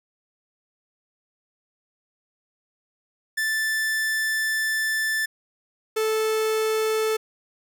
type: tone pair in turn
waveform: 45% pulse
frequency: 1760 / 437.8 Hz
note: A6 / A4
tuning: 0 / -9 cents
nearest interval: 2 octaves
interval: 2409 cents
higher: first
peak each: -22 / -21 dBFS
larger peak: second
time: 3.37-5.26 / 5.96-7.17 s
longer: first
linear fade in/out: 10 ms
effects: none